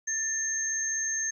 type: tone pair together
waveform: sine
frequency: 1787 / 6368 Hz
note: A6 / G8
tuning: +26 / +26 cents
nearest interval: octave + minor seventh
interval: 2200 cents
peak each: -34 / -28 dBFS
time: 0.07-1.31 s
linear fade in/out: 10 ms
effects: 11-bit